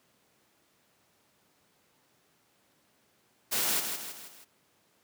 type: noise with echo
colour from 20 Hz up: white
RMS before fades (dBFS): -29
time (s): 3.51-3.81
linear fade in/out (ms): 20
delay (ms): 160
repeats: 4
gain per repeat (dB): -6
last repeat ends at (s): 4.45
effects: pink hiss -68 dBFS RMS until 5.03 s + high-pass 150 Hz 12 dB/octave